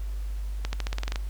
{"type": "accelerating click train", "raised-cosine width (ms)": 0.2, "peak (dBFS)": -14, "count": 10, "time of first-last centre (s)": [0.65, 1.159], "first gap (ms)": 80, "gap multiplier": 0.91, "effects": ["added 50 Hz sine -29 dBFS peak until 1.29 s", "pink hiss -53 dBFS RMS until 1.29 s"]}